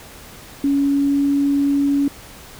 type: tone with pitch glide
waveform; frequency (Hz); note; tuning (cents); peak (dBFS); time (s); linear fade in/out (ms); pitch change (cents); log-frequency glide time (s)
sine; 280 to 281.8; C#4 to C#4; +18 to +29; -14; 0.64-2.08; 2; +11; 0.76-1.31
effects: pink hiss -40 dBFS RMS until 2.59 s